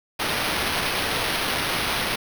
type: noise with sample-and-hold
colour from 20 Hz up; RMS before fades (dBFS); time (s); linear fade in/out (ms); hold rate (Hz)
white; -25; 0.19-2.16; 10; 7350
effects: none